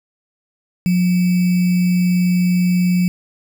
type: tone with sample-and-hold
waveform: sine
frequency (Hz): 179.3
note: F3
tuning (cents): +46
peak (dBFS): -12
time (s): 0.86-3.08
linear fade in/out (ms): 0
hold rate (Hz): 2450
effects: none